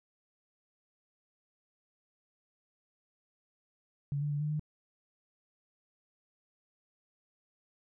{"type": "tone with pitch steps", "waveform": "sine", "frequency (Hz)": [142.3, 147, 145.3, 150.4, 151.8], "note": ["C#3", "D3", "D3", "D3", "D#3"], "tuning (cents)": [46, 2, -18, 42, -42], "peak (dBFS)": -30, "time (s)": [4.12, 4.595], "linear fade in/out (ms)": 0, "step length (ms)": 95, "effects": []}